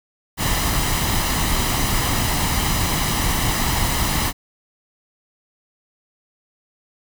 pink noise with comb filter, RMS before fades -20 dBFS, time 0.37-4.33 s, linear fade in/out 50 ms, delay 1 ms, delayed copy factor +0.5, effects none

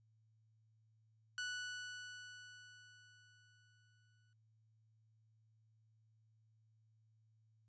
sawtooth tone with exponential decay, 1480 Hz, F#6, in tune, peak -36 dBFS, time 1.38-4.33 s, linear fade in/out 1 ms, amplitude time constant 640 ms, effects added 110 Hz sine -70 dBFS peak until 7.68 s + resampled to 16000 Hz

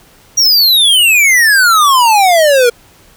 square exponential sweep, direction down, 5800 to 466.2 Hz, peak -6 dBFS, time 0.37-2.7 s, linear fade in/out 10 ms, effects pink hiss -44 dBFS RMS until 3.16 s

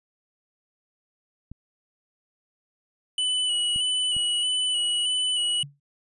clicks, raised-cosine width 5 ms, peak -27 dBFS, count 3, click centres 1.516 / 3.761 / 4.166 s
square tone with vibrato, 2960 Hz, F#7, in tune, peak -23 dBFS, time 3.18-5.63 s, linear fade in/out 2 ms, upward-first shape square, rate 1.6 Hz, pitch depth 21 cents each way
sine tone with exponential decay, 142.2 Hz, C#3, 45 cents sharp, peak -32 dBFS, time 5.63-5.8 s, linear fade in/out 5 ms, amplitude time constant 35 ms
effects resampled to 24000 Hz

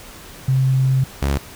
sine / sawtooth tone pair in turn, 131.9 / 69.87 Hz, C3 / C#2, +14 / +14 cents, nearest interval major seventh, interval 1100 cents, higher first, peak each -13 dBFS, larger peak neither, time 0.48-1.04 / 1.22-1.38 s, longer first, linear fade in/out 5 ms, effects pink hiss -39 dBFS RMS until 1.55 s

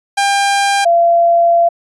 sawtooth / sine tone pair in turn, 799 / 683 Hz, G5 / F5, +33 / -39 cents, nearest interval minor third, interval 272 cents, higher first, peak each -7 dBFS, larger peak neither, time 0.17-0.85 / 0.85-1.69 s, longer second, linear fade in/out 10 ms, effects resampled to 24000 Hz

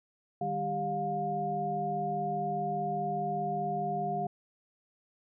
sine tone cluster, 153.5 / 198.4 / 396.5 / 710 Hz, D#3 / G3 / G4 / F5, -23 / +21 / +20 / +28 cents, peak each -39 / -39 / -38 / -31 dBFS, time 0.41-4.27 s, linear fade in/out 5 ms, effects none

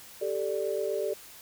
sine chord, G suspended second, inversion none, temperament equal, 392 / 440 / 587.3 Hz, G4 / A4 / D5, 0 / 0 / 0 cents, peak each -32 dBFS, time 0.21-1.14 s, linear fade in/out 10 ms, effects white hiss -49 dBFS RMS until 1.41 s

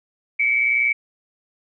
sine tone pair together, 2179 / 2300 Hz, C#7 / D7, -30 / -37 cents, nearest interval minor second, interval 93 cents, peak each -22 / -17 dBFS, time 0.39-0.93 s, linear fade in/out 10 ms, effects none

